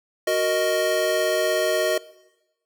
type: chord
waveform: square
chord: D# minor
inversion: first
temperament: equal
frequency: 370 / 466.2 / 622.3 Hz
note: F#4 / A#4 / D#5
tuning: 0 / 0 / 0 cents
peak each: -26 / -28 / -22 dBFS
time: 0.27-1.98 s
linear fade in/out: 5 ms
effects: noise-tail reverb RT60 1.0 s tail -20 dB re dry